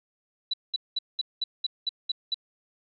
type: tone bursts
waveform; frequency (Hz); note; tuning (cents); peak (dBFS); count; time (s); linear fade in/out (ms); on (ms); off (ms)
sine; 3951; B7; 0; -24; 9; 0.51-2.344; 5; 26; 200
effects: none